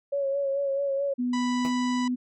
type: tone with vibrato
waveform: sine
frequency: 554.4 Hz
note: C#5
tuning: in tune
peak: -24 dBFS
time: 0.12-1.14 s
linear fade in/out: 10 ms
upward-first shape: sine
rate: 4.6 Hz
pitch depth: 32 cents each way
type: tone with pitch glide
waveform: sine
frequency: 246.9 to 249.2 Hz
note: B3 to B3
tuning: 0 to +16 cents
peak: -24 dBFS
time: 1.18-2.16 s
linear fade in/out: 20 ms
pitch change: +16 cents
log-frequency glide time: 1.49-1.71 s
type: harmonic tone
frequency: 987.8 Hz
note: B5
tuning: in tune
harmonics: 1 / 2 / 3 / 4 / 5 / 6 / 7 / 8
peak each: -32 / -38 / -42 / -44 / -46 / -48 / -49 / -50 dBFS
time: 1.33-2.08 s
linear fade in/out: 5 ms
type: tone with exponential decay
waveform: 10% pulse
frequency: 163.7 Hz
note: E3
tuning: 12 cents flat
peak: -23 dBFS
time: 1.65-1.77 s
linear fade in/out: 0 ms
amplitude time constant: 25 ms
effects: none